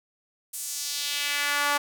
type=tone with high-pass filter sweep; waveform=sawtooth; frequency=288.8 Hz; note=D4; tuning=29 cents flat; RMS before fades=-28 dBFS; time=0.53-1.78 s; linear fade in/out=10 ms; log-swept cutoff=9300 to 980 Hz; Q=1.5; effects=none